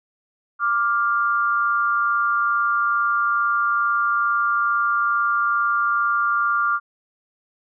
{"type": "tone pair together", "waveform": "sine", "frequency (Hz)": [1177.7, 1400], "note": ["D6", "F6"], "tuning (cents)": [4, 4], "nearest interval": "minor third", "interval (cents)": 300, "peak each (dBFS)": -20, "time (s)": [0.59, 6.8], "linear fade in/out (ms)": 50, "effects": []}